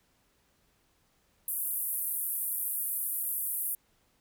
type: band-pass noise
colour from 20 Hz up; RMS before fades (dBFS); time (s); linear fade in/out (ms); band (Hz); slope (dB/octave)
white; -33; 1.48-3.75; 2; 10000 to 15000; 48
effects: pink hiss -70 dBFS RMS until 4.2 s